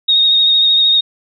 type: tone with vibrato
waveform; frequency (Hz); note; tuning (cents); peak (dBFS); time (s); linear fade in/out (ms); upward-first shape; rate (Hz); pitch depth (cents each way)
sine; 3729; A#7; 0; -8; 0.08-1.01; 10; triangle; 13; 28
effects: none

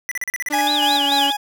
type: tone bursts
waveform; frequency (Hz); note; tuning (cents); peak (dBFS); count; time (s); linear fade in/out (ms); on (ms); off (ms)
square; 1975.5; B6; 0; -22; 9; 0.09-0.61; 0; 24; 38
type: tone with pitch glide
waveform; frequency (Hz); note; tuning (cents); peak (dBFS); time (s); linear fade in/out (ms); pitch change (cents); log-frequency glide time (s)
sawtooth; 295.5 to 283.8; D4 to C#4; +11 to +41; -20; 0.5-1.31; 10; -70; 0.81-1.1
type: tone with tremolo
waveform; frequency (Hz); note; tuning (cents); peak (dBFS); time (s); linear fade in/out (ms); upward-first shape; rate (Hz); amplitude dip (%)
40% pulse; 830.6; G#5; 0; -16; 0.53-1.37; 10; square; 3.4; 40
type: tone with vibrato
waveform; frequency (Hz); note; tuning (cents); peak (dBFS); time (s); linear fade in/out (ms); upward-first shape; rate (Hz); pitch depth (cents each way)
sine; 3397; G#7; +38; -18; 0.67-1.32; 0; sine; 4.7; 290
effects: none

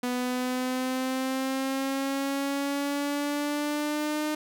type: exponential sweep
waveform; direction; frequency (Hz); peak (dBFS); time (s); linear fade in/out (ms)
sawtooth; up; 246.9 to 305; -23; 0.03-4.35; 5
effects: none

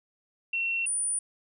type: tone pair in turn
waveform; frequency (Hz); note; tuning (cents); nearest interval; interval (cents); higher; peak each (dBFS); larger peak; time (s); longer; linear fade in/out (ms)
sine; 2719 / 9414; F7 / D9; -47 / +3; octave + minor seventh; 2150; second; -26; neither; 0.53-0.86 / 0.86-1.19; neither; 5
effects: none

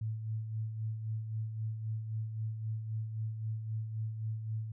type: tone with tremolo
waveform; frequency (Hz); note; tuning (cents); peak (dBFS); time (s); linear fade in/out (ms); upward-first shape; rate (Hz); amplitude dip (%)
sine; 110; A2; 0; -32; 0.01-4.72; 5; sine; 3.8; 50
effects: none

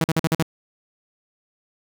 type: tone bursts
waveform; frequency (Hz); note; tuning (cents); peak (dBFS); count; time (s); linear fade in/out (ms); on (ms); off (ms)
sawtooth; 161.8; E3; -32; -13; 6; 0.01-0.426; 2; 31; 46
effects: none

